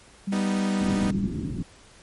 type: tone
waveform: sine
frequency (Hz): 196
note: G3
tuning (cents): 0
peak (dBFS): -24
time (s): 0.27-1.28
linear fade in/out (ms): 10
type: chord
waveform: sawtooth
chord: G augmented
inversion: none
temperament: equal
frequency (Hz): 196 / 246.9 / 311.1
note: G3 / B3 / D#4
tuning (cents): 0 / 0 / 0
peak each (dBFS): -28 / -27 / -28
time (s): 0.32-1.11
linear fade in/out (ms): 5
type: low-pass noise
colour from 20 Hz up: white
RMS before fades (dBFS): -30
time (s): 0.8-1.63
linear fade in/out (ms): 10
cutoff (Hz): 330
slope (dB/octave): 48
effects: pink hiss -52 dBFS RMS until 2.02 s + MP3 48 kbps